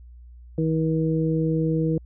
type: harmonic tone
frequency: 160 Hz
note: D#3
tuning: 49 cents sharp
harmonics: 1 / 2 / 3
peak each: -22 / -25 / -27 dBFS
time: 0.58-1.98 s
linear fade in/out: 2 ms
effects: added 60 Hz sine -42 dBFS peak until 2.05 s